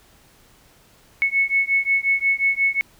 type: beating tone pair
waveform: sine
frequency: 2200 / 2205.6 Hz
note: C#7 / C#7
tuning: -14 / -9 cents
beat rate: 5.6 Hz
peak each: -20 dBFS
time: 1.22-2.81 s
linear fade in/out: 0 ms
effects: pink hiss -54 dBFS RMS until 2.99 s